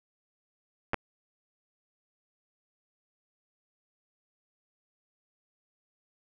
clicks, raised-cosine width 0.5 ms, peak -13 dBFS, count 2, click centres 0.934 / 0.943 s, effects none

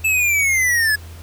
square linear sweep, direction down, 2637 to 1682 Hz, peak -15 dBFS, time 0.04-0.96 s, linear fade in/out 10 ms, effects added 83 Hz sine -34 dBFS peak until 1.22 s + pink hiss -44 dBFS RMS until 1.22 s

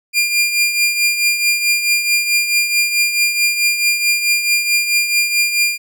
sawtooth tone with tremolo, 2400 Hz, D7, 37 cents sharp, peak -7 dBFS, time 0.13-5.78 s, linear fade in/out 50 ms, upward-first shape triangle, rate 4.6 Hz, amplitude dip 65%, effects none

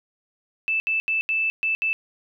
sine tone bursts at uneven times, 2637 Hz, E7, in tune, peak -20 dBFS, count 6, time 0.68-0.8 / 0.87-1 / 1.08-1.21 / 1.29-1.5 / 1.63-1.75 / 1.82-1.93 s, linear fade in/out 0 ms, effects none

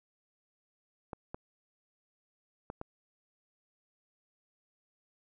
clicks, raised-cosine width 1 ms, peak -25 dBFS, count 4, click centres 1.132 / 1.345 / 2.701 / 2.814 s, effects none

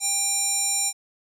square tone with band-pass filter, 795 Hz, G5, 24 cents sharp, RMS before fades -24 dBFS, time 0-0.93 s, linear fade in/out 50 ms, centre 7800 Hz, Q 5.2, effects none

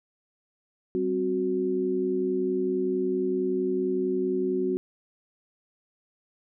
sine tone cluster, 192.4 / 263.3 / 367.8 Hz, G3 / C4 / F#4, -32 / +11 / -10 cents, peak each -33 / -30 / -25 dBFS, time 0.95-4.77 s, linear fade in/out 0 ms, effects none

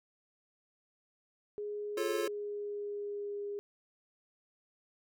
sine tone with pitch glide, 415.3 to 407.5 Hz, G#4 to G#4, 0 to -33 cents, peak -36 dBFS, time 1.58-3.59 s, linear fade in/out 0 ms, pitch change -33 cents, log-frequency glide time 1.99-3.42 s
square chord, F augmented, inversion none, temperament just, 349.2 / 436.5 / 545.7 Hz, F4 / A4 / C#5, 0 / -14 / -27 cents, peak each -37 / -37 / -39 dBFS, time 1.97-2.28 s, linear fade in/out 5 ms
effects none

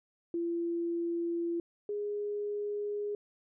sine tone pair in turn, 340 / 413.2 Hz, F4 / G#4, -46 / -9 cents, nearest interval minor third, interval 337 cents, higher second, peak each -30 / -32 dBFS, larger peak first, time 0.34-1.6 / 1.89-3.15 s, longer neither, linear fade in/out 2 ms, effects none

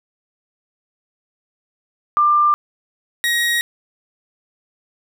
sine / 30% pulse tone pair in turn, 1191 / 1890.6 Hz, D6 / A#6, +24 / +24 cents, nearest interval minor sixth, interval 800 cents, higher second, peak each -11 / -13 dBFS, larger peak first, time 2.17-2.54 / 3.24-3.61 s, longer neither, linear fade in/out 0 ms, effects none

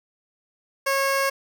15% pulse tone, 546 Hz, C#5, 26 cents flat, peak -14 dBFS, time 0.86-1.3 s, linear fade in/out 10 ms, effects none

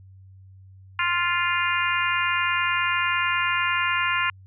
harmonic tone, 349.2 Hz, F4, in tune, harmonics 3 / 4 / 5 / 6 / 7 / 8, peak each -26 / -27 / -28 / -29 / -29 / -30 dBFS, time 0.99-4.3 s, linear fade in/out 2 ms, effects added 95 Hz sine -45 dBFS peak until 4.46 s

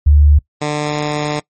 sine / 10% pulse tone pair in turn, 73.42 / 149.06 Hz, D2 / D3, 0 / +26 cents, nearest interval octave, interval 1226 cents, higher second, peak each -5 / -8 dBFS, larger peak first, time 0.06-0.39 / 0.61-1.4 s, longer second, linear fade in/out 10 ms, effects noise-tail reverb RT60 0.1 s tail -21 dB re dry + MP3 32 kbps

